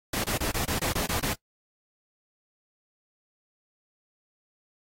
pink noise bursts, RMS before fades -29 dBFS, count 9, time 0.13-1.336 s, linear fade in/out 5 ms, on 110 ms, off 27 ms, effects noise-tail reverb RT60 0.1 s tail -20 dB re dry + AAC 48 kbps

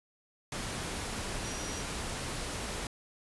sine tone in noise, 5780 Hz, F#8, 41 cents flat, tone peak -44 dBFS, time 1.44-1.82 s, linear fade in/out 2 ms, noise pink, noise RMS -37 dBFS, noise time 0.52-2.87 s, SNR -10 dB, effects resampled to 24000 Hz

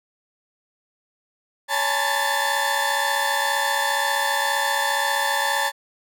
30% pulse tone cluster, 560 / 835 / 897 / 1005 / 1759 Hz, C#5 / G#5 / A5 / B5 / A6, +18 / +9 / +33 / +30 / -1 cents, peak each -27 / -24 / -22 / -28 / -23 dBFS, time 1.68-5.72 s, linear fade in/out 50 ms, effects none

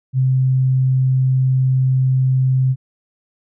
sine tone, 130.5 Hz, C3, 4 cents flat, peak -12 dBFS, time 0.13-2.76 s, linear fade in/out 50 ms, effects none

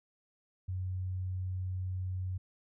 sine tone, 92.5 Hz, F#2, in tune, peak -33 dBFS, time 0.68-2.38 s, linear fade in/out 10 ms, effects none

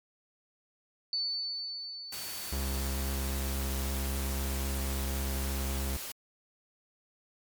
sine tone with exponential decay, 4496 Hz, C#8, 24 cents sharp, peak -28 dBFS, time 1.13-4.22 s, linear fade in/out 1 ms, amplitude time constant 670 ms
white noise, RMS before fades -40 dBFS, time 2.12-6.12 s, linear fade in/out 5 ms
45% pulse tone with vibrato, 67.7 Hz, C#2, 40 cents flat, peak -31 dBFS, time 2.52-5.97 s, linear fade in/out 5 ms, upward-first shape triangle, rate 3.8 Hz, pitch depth 10 cents each way
effects MP3 96 kbps

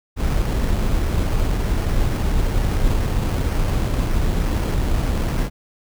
brown noise with sample-and-hold, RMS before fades -19 dBFS, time 0.16-5.5 s, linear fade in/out 50 ms, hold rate 3675 Hz, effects none

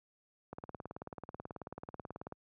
click train, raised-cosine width 1 ms, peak -29 dBFS, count 34, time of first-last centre 0.53-2.323 s, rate 18.4 Hz, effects high-pass 80 Hz 12 dB/octave

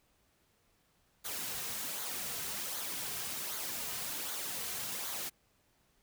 white noise with flanger, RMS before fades -39 dBFS, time 1.24-5.3 s, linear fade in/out 20 ms, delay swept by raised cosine 0.37 to 3.57 ms, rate 1.3 Hz, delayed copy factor -0.5, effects pink hiss -72 dBFS RMS until 6.02 s

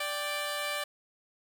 10% pulse tone pair together, 587.3 / 784 Hz, D5 / G5, 0 / 0 cents, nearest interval perfect fourth, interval 500 cents, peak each -24 / -32 dBFS, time 0-0.84 s, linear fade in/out 5 ms, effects none

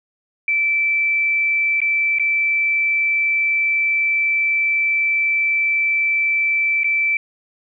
sine tone with dropouts, 2326 Hz, D7, 17 cents flat, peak -15 dBFS, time 0.48-7.17 s, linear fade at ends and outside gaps 2 ms, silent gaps 1.804-1.816 / 2.186-2.196 / 6.834-6.843 s, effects none

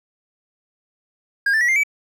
triangle tone with pitch steps, 1622 / 1768.8 / 1928.9 / 2103 / 2294 Hz, G#6 / A6 / B6 / C7 / D7, -41 / +9 / -41 / +8 / -41 cents, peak -13 dBFS, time 1.46-1.835 s, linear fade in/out 5 ms, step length 75 ms, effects none

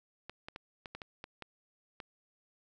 clicks, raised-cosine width 0.3 ms, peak -27 dBFS, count 9, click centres 0.296 / 0.485 / 0.561 / 0.858 / 0.95 / 1.018 / 1.241 / 1.423 / 2.002 s, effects none

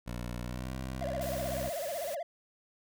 15% pulse tone with pitch glide, 60 to 64.68 Hz, B1 to C2, -49 to -19 cents, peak -30 dBFS, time 0.06-1.7 s, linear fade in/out 20 ms, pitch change +130 cents, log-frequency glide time 0.43-0.71 s
triangle tone with vibrato, 620 Hz, D#5, 6 cents flat, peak -32 dBFS, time 1.01-2.23 s, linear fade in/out 5 ms, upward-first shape sine, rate 16 Hz, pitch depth 210 cents each way
white noise, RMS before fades -44 dBFS, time 1.21-2.15 s, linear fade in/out 5 ms
effects none

